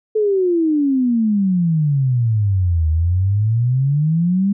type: exponential two-way sweep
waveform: sine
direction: down then up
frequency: 440 to 77.5 to 204 Hz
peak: -13 dBFS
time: 0.15-4.53 s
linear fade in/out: 10 ms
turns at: 2.89 s
effects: none